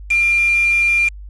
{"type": "tone with quantisation", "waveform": "sine", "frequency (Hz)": 2391, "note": "D7", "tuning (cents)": 30, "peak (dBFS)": -12, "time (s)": [0.1, 1.09], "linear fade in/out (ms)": 10, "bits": 4, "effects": ["added 50 Hz sine -31 dBFS peak until 1.29 s", "resampled to 22050 Hz"]}